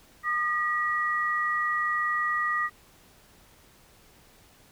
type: tone pair together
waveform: sine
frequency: 1218 / 1919.5 Hz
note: D#6 / B6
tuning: -37 / -50 cents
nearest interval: minor sixth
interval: 787 cents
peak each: -27 dBFS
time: 0.23-2.7 s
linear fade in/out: 50 ms
effects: pink hiss -57 dBFS RMS until 4.71 s